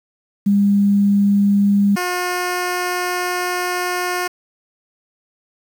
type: tone pair in turn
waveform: sine / 10% pulse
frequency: 201.4 / 358.9 Hz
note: G3 / F4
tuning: +47 / +47 cents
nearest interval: minor seventh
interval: 1000 cents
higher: second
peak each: -11 dBFS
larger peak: neither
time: 0.46-1.96 / 1.96-4.28 s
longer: second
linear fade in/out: 10 ms
effects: 7-bit